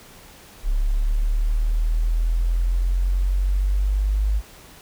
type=exponential sweep; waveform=sine; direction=up; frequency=34.76 to 51.91 Hz; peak=-17 dBFS; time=0.63-4.42 s; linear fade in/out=50 ms; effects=pink hiss -46 dBFS RMS until 4.81 s